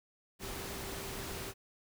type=tone in noise; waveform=sine; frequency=392 Hz; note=G4; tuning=in tune; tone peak=-48 dBFS; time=0.39-1.54 s; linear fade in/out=50 ms; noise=pink; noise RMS=-42 dBFS; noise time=0.39-1.54 s; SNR=-9 dB; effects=none